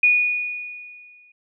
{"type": "tone with exponential decay", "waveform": "sine", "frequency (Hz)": 2460, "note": "D#7", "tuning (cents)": -20, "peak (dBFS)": -11, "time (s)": [0.03, 1.32], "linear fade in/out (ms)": 5, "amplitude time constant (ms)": 280, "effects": []}